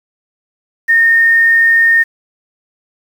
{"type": "tone with quantisation", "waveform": "sine", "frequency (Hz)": 1833, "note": "A#6", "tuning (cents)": -30, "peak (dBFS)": -6, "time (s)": [0.88, 2.04], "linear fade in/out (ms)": 20, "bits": 6, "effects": []}